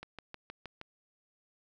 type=click train; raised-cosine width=0.3 ms; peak=-27 dBFS; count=6; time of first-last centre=0.03-0.814 s; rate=6.38 Hz; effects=none